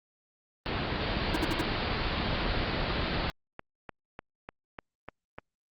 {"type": "low-pass noise", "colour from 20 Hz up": "pink", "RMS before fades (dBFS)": -31, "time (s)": [0.66, 3.3], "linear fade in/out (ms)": 0, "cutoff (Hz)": 4700, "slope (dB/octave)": 96}
{"type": "tone bursts", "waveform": "square", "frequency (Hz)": 316.7, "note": "D#4", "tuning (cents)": 31, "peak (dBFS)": -28, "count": 4, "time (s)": [1.34, 1.614], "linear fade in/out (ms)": 5, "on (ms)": 25, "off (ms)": 58}
{"type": "click train", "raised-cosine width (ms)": 0.5, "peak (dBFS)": -24, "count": 11, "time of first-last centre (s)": [2.4, 5.385], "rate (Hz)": 3.35}
{"effects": ["Opus 32 kbps"]}